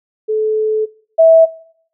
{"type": "tone pair in turn", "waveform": "sine", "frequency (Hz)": [433.1, 651.7], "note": ["A4", "E5"], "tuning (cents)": [-27, -20], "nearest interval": "perfect fifth", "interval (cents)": 707, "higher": "second", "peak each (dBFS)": [-13, -4], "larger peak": "second", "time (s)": [[0.28, 0.86], [1.18, 1.46]], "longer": "first", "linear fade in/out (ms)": 20, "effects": ["noise-tail reverb RT60 0.7 s tail -22 dB re dry"]}